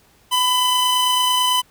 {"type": "tone pair together", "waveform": "45% pulse", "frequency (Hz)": [1000, 3029], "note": ["B5", "F#7"], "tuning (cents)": [21, 40], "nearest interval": "octave + perfect fifth", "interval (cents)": 1919, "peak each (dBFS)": -18, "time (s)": [0.31, 1.62], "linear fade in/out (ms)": 20, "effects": ["pink hiss -55 dBFS RMS until 1.7 s"]}